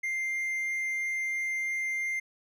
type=tone; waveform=triangle; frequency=2099 Hz; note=C7; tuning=5 cents sharp; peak=-27 dBFS; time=0.03-2.2 s; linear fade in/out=10 ms; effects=none